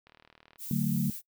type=click train; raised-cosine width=0.3 ms; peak=-38 dBFS; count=20; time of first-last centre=0.07-0.558 s; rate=38.9 Hz
type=noise; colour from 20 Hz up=violet; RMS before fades=-40 dBFS; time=0.58-1.22 s; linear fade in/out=50 ms
type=chord; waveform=sine; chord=D major; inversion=none; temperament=equal with one note detuned; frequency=146.83 / 185 / 221.9 Hz; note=D3 / F#3 / A3; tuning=0 / 0 / +15 cents; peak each=-30 dBFS; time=0.71-1.1 s; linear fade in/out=2 ms
effects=noise-tail reverb RT60 0.1 s tail -22 dB re dry